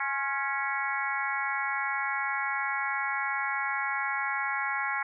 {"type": "harmonic tone with a mistuned harmonic", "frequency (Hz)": 277.2, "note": "C#4", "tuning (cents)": 0, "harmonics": [3, 4, 5, 6, 7, 8], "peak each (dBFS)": [-35, -35, -35, -35, -35, -35], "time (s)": [0, 5.03], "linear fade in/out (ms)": 5, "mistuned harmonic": 4, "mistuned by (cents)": -49, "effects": []}